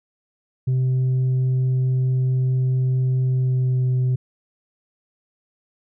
sine tone with pitch glide, 128.9 to 127.35 Hz, C3 to C3, -26 to -46 cents, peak -14 dBFS, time 0.67-4.16 s, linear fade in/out 10 ms, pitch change -20 cents, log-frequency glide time 3.3-3.88 s, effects tanh soft clip ceiling -16 dBFS

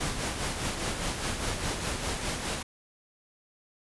pink noise with tremolo, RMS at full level -30 dBFS, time 0-2.63 s, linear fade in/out 10 ms, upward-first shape sine, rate 4.9 Hz, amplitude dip 45%, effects resampled to 24000 Hz

